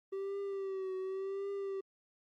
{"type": "tone with vibrato", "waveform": "triangle", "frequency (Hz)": 386.9, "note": "G4", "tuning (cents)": -23, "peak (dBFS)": -34, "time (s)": [0.12, 1.81], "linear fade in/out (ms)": 10, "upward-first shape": "triangle", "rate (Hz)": 0.9, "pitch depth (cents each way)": 57, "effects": ["Opus 32 kbps"]}